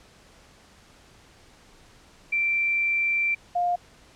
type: tone pair in turn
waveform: sine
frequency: 2349 / 706.1 Hz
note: D7 / F5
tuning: 0 / +19 cents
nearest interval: octave + major sixth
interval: 2081 cents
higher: first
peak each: -21 dBFS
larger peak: neither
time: 2.32-3.35 / 3.55-3.76 s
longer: first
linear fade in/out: 10 ms
effects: pink hiss -54 dBFS RMS until 4.15 s + low-pass 8000 Hz 12 dB/octave